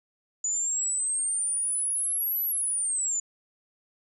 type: exponential two-way sweep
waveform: sine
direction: up then down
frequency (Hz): 6940 to 12000 to 6940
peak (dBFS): -25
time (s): 0.44-3.2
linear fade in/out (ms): 5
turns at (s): 2.43
effects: none